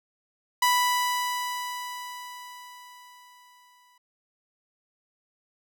sawtooth tone with exponential decay, 987.8 Hz, B5, in tune, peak -15 dBFS, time 0.62-3.98 s, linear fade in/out 5 ms, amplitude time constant 730 ms, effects none

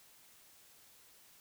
silence, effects white hiss -62 dBFS RMS until 1.4 s

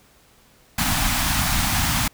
pink band-stop noise, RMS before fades -21 dBFS, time 0.78-2.08 s, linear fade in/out 5 ms, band 280 to 690 Hz, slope 48 dB/octave, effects pink hiss -55 dBFS RMS until 2.13 s

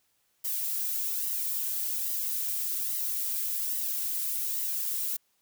violet noise with flanger, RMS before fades -31 dBFS, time 0.44-5.17 s, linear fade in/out 10 ms, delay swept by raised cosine 1 to 2.5 ms, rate 1.2 Hz, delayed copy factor +0.5, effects white hiss -72 dBFS RMS until 5.41 s

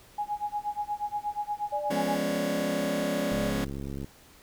sine tone with tremolo, 830.6 Hz, G#5, in tune, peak -26 dBFS, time 0.18-2.18 s, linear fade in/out 5 ms, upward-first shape sine, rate 8.4 Hz, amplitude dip 95%
sine tone with vibrato, 587.3 Hz, D5, in tune, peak -31 dBFS, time 1.72-3.5 s, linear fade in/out 10 ms, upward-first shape triangle, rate 2.5 Hz, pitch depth 12 cents each way
sawtooth chord, C# dominant seventh, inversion first, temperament just, 173.24 / 207.9 / 249.5 / 277.2 Hz, E#3 / G#3 / B3 / C#4, -14 / +2 / +18 / 0 cents, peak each -31 / -29 / -31 / -28 dBFS, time 1.9-3.65 s, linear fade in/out 10 ms
click train, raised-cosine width 3 ms, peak -24 dBFS, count 51, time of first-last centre 3.32-4.045 s, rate 69 Hz
effects pink hiss -55 dBFS RMS until 4.42 s

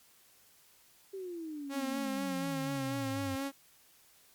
sine exponential sweep, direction down, 394.8 to 94.4 Hz, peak -38 dBFS, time 1.13-3.36 s, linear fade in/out 10 ms
sawtooth tone with vibrato, 272.1 Hz, C#4, 32 cents flat, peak -30 dBFS, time 1.69-3.52 s, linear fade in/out 50 ms, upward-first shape sine, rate 4.1 Hz, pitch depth 30 cents each way
effects white hiss -63 dBFS RMS until 4.34 s + MP3 96 kbps

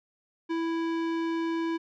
sine tone with tanh clipping, 330.3 Hz, E4, 4 cents sharp, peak -29 dBFS, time 0.49-1.78 s, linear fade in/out 20 ms, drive 18 dB, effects none

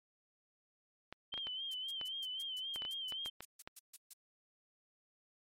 clicks, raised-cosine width 0.3 ms, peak -29 dBFS, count 12, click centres 1.126 / 1.34 / 1.377 / 1.47 / 2.013 / 2.76 / 2.821 / 2.851 / 3.123 / 3.26 / 3.406 / 3.675 s
sine tone with vibrato, 3111 Hz, G7, 14 cents flat, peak -39 dBFS, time 1.32-3.3 s, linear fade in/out 10 ms, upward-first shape sine, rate 3.8 Hz, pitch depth 69 cents each way
violet noise bursts, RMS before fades -45 dBFS, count 15, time 1.71-4.135 s, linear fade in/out 5 ms, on 31 ms, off 140 ms
effects low-pass 10000 Hz 12 dB/octave + MP3 64 kbps

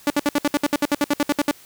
sawtooth tone bursts, 290 Hz, D4, 22 cents flat, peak -12 dBFS, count 16, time 0.07-1.512 s, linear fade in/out 2 ms, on 32 ms, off 62 ms, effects white hiss -48 dBFS RMS until 1.65 s

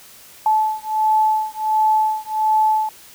sine beating tone pair, 866 / 867.4 Hz, A5 / A5, -28 / -25 cents, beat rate 1.4 Hz, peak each -18 dBFS, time 0.46-2.89 s, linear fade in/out 2 ms, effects white hiss -44 dBFS RMS until 3.14 s

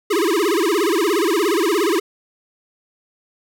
square tone with vibrato, 370 Hz, F#4, in tune, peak -16 dBFS, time 0.1-2 s, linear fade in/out 10 ms, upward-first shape sine, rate 17 Hz, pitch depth 260 cents each way, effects none

